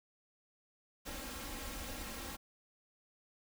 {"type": "noise with comb filter", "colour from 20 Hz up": "pink", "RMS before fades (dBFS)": -44, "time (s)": [1.05, 2.37], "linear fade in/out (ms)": 20, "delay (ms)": 3.7, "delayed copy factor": 0.8, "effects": []}